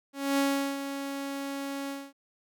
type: tone with ADSR envelope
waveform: sawtooth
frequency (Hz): 277.2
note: C#4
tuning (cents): 0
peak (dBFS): -19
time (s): 0.13-2.13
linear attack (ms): 250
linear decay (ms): 390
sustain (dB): -10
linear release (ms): 240
effects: none